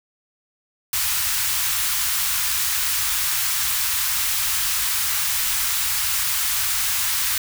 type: band-stop noise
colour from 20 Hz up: white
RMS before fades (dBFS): -22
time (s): 0.93-7.38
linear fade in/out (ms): 2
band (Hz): 110 to 1000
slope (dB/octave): 24
effects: none